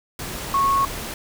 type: tone in noise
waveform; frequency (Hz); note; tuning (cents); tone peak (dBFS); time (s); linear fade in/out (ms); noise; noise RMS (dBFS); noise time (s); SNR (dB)
sine; 1100; C#6; -14; -16; 0.54-0.85; 2; pink; -31; 0.19-1.14; +12
effects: none